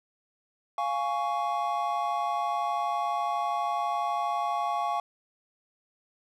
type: chord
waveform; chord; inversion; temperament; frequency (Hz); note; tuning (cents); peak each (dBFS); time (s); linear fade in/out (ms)
triangle; Db major; first; equal with one note detuned; 698.5 / 830.6 / 1115.2; F5 / Ab5 / Db6; 0 / 0 / +10; -29; 0.78-5; 2
effects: none